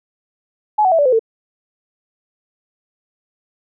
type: tone with pitch steps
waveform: sine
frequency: 848 / 746.8 / 657.7 / 579.2 / 510.1 / 449.2 Hz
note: G#5 / F#5 / E5 / D5 / C5 / A4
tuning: +36 / +16 / -4 / -24 / -44 / +36 cents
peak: -10 dBFS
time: 0.78-1.194 s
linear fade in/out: 10 ms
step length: 69 ms
effects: none